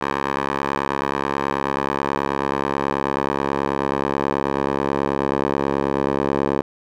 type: tone with band-pass filter sweep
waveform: 10% pulse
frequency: 69.3 Hz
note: C#2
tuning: in tune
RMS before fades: -22 dBFS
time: 0.01-6.62 s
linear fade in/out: 5 ms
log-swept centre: 1100 to 600 Hz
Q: 1.1
effects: none